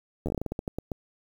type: slowing click train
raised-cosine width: 2 ms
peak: -17 dBFS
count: 14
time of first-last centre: 0.26-0.918 s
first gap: 11 ms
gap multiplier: 1.23
effects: 8-bit